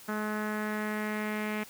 sawtooth tone with low-pass filter sweep, 212.7 Hz, G#3, 42 cents sharp, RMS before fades -33 dBFS, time 0.08-1.64 s, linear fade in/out 10 ms, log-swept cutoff 1500 to 2300 Hz, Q 3.2, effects white hiss -51 dBFS RMS until 1.69 s

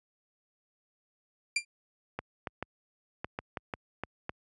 sawtooth tone with exponential decay, 2377 Hz, D7, 20 cents sharp, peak -19 dBFS, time 1.56-1.65 s, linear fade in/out 5 ms, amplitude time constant 18 ms
clicks, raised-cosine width 0.5 ms, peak -19 dBFS, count 9, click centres 2.19 / 2.472 / 2.626 / 3.245 / 3.389 / 3.572 / 3.738 / 4.036 / 4.294 s
effects high-pass 60 Hz 12 dB/octave + resampled to 24000 Hz

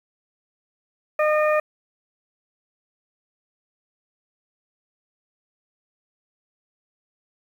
harmonic tone, 610 Hz, D#5, 34 cents flat, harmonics 1 / 2 / 3 / 4, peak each -18 / -24 / -28 / -30 dBFS, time 1.19-1.6 s, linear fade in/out 5 ms, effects 8-bit

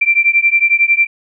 sine beating tone pair, 2349 / 2360 Hz, D7 / D7, 0 / +8 cents, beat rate 11 Hz, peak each -12 dBFS, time 0.01-1.07 s, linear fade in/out 10 ms, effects none

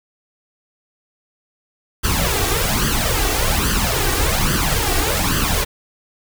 pink noise with flanger, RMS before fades -18 dBFS, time 2.03-5.65 s, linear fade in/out 20 ms, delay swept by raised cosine 0.64 to 2.64 ms, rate 1.2 Hz, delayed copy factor +0.7, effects none

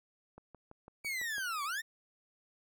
click train, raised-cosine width 1 ms, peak -37 dBFS, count 7, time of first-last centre 0.38-1.382 s, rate 5.99 Hz
40% pulse linear two-way sweep, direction down then up, 2300 to 1102 to 1876 Hz, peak -34 dBFS, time 1.04-1.82 s, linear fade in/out 20 ms, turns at 1.64 s
effects none

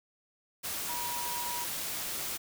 sine tone in noise, 962 Hz, B5, 46 cents flat, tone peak -37 dBFS, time 0.88-1.65 s, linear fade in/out 20 ms, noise white, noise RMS -36 dBFS, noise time 0.63-2.38 s, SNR -4 dB, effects none

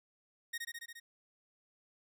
sawtooth tone with echo, 1864.7 Hz, A#6, in tune, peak -33 dBFS, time 0.53-0.58 s, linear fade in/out 10 ms, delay 70 ms, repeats 6, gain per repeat -2 dB, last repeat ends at 1 s, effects none

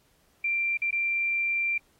sine tone with dropouts, 2363 Hz, D7, 10 cents sharp, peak -24 dBFS, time 0.44-1.78 s, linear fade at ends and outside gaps 5 ms, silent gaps 0.773-0.818 / 0.909-0.926 s, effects pink hiss -66 dBFS RMS until 1.99 s + AAC 48 kbps

